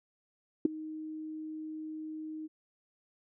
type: tone with ADSR envelope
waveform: sine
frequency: 312.1 Hz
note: D#4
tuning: 5 cents sharp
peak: -17 dBFS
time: 0.65-2.48 s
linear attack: 4 ms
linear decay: 10 ms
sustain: -21 dB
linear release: 25 ms
effects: none